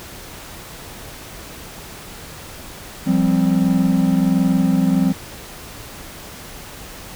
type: chord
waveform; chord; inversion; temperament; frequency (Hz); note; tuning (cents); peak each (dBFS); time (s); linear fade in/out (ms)
triangle; F suspended second; none; equal; 174.61 / 196 / 261.6; F3 / G3 / C4; 0 / 0 / 0; -16; 3.06-5.13; 20
effects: pink hiss -36 dBFS RMS until 7.15 s